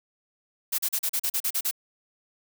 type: noise bursts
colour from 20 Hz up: blue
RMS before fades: -26 dBFS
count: 10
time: 0.72-1.712 s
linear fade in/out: 10 ms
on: 65 ms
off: 38 ms
effects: none